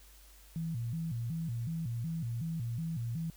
sine tone with vibrato, 138.59 Hz, C#3, in tune, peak -33 dBFS, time 0.56-3.3 s, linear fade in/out 0 ms, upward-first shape square, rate 2.7 Hz, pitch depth 290 cents each way, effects added 50 Hz sine -56 dBFS peak until 3.36 s + white hiss -60 dBFS RMS until 3.36 s

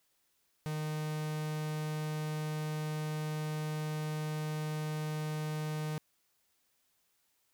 45% pulse tone, 153.7 Hz, D#3, 21 cents flat, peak -34 dBFS, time 0.66-5.98 s, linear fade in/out 0 ms, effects white hiss -75 dBFS RMS until 7.53 s

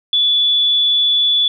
sine tone, 3446 Hz, A7, 37 cents flat, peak -11 dBFS, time 0.13-1.48 s, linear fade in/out 2 ms, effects none

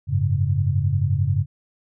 sine chord, F# suspended second, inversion none, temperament equal, 92.5 / 103.83 / 138.59 Hz, F#2 / G#2 / C#3, 0 / 0 / 0 cents, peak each -22 dBFS, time 0.07-1.46 s, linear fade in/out 50 ms, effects none

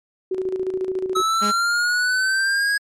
sine tone with tremolo, 374.7 Hz, F#4, 22 cents sharp, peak -19 dBFS, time 0.31-1.22 s, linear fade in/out 5 ms, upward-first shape square, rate 14 Hz, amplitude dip 55%
square exponential sweep, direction up, 1289 to 1661.2 Hz, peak -18 dBFS, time 1.15-2.78 s, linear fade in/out 10 ms
sawtooth tone, 207.7 Hz, G#3, in tune, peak -19 dBFS, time 1.41-1.52 s, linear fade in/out 20 ms
effects low-pass 9000 Hz 12 dB/octave + MP3 64 kbps

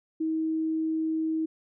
sine tone, 318.7 Hz, D#4, 42 cents sharp, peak -25 dBFS, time 0.2-1.46 s, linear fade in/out 10 ms, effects none

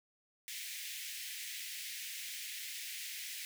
pink high-pass noise, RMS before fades -44 dBFS, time 0.48-3.45 s, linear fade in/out 0 ms, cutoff 1900 Hz, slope 48 dB/octave, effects none

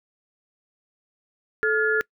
sine tone cluster, 435.9 / 1415 / 1707 Hz, A4 / F6 / G#6, -16 / +22 / +47 cents, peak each -23 dBFS, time 1.63-2.01 s, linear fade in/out 0 ms, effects noise-tail reverb RT60 0.1 s tail -24 dB re dry

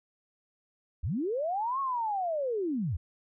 sine linear two-way sweep, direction up then down, 53.1 to 1112 to 65.3 Hz, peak -28 dBFS, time 1.03-2.97 s, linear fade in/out 10 ms, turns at 1.8 s, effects none

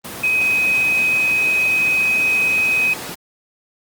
sine tone in noise, 2523 Hz, D#7, 23 cents sharp, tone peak -14 dBFS, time 0.23-2.94 s, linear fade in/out 10 ms, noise pink, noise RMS -29 dBFS, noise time 0.04-3.15 s, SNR +12 dB, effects high-pass 150 Hz 12 dB/octave + Opus 24 kbps

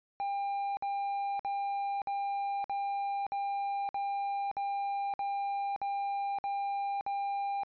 triangle tone bursts, 799 Hz, G5, 33 cents sharp, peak -29 dBFS, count 12, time 0.2-7.634 s, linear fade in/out 0 ms, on 570 ms, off 54 ms, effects resampled to 11025 Hz

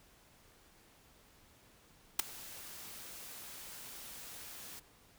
white noise with ADSR envelope, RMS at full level -25 dBFS, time 2.19-4.8 s, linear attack 5 ms, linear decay 8 ms, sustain -24 dB, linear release 13 ms, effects pink hiss -64 dBFS RMS until 5.18 s

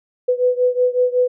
sine beating tone pair, 496.2 / 501.6 Hz, B4 / B4, +8 / +27 cents, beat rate 5.4 Hz, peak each -16 / -18 dBFS, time 0.28-1.28 s, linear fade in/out 10 ms, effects none

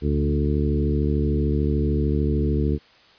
harmonic tone with a mistuned harmonic, 73.4 Hz, D2, in tune, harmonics 1 / 2 / 3 / 4 / 5 / 6, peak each -22 / -25 / -27 / -28 / -29 / -30 dBFS, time 0.01-2.79 s, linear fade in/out 50 ms, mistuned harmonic 2, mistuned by -22 cents, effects white hiss -53 dBFS RMS until 3.18 s + resampled to 11025 Hz

